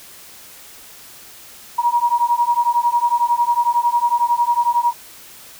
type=beating tone pair; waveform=sine; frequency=948 / 959 Hz; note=A#5 / A#5; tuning=+29 / +49 cents; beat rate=11 Hz; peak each=-17 dBFS; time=1.78-4.93 s; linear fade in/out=10 ms; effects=white hiss -41 dBFS RMS until 5.59 s